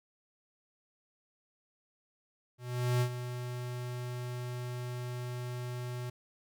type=tone with ADSR envelope; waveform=square; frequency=123.47 Hz; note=B2; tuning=in tune; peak=-26 dBFS; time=2.58-6.1 s; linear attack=430 ms; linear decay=77 ms; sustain=-11 dB; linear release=6 ms; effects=none